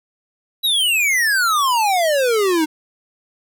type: exponential sweep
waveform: square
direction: down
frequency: 3951 to 301.2 Hz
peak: -15 dBFS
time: 0.63-2.66 s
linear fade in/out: 20 ms
effects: none